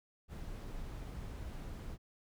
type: noise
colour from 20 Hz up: brown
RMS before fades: -44 dBFS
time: 0.28-1.98 s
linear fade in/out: 50 ms
effects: none